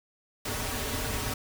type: noise with comb filter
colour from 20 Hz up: pink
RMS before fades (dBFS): -32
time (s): 0.45-1.34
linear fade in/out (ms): 5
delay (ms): 5.8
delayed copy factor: -1
effects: none